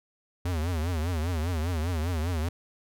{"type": "tone with vibrato", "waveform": "square", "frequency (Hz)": 83.1, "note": "E2", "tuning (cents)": 15, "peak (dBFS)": -27, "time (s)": [0.45, 2.49], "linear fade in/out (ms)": 5, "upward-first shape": "triangle", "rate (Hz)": 5, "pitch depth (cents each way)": 190, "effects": []}